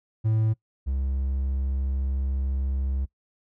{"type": "tone pair in turn", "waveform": "triangle", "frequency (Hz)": [110, 66.98], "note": ["A2", "C2"], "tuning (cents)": [0, 41], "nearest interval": "major sixth", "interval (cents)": 859, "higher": "first", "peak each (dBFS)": [-18, -22], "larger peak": "first", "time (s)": [[0.24, 0.54], [0.86, 3.06]], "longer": "second", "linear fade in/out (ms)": 20, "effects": ["noise-tail reverb RT60 0.1 s tail -21 dB re dry"]}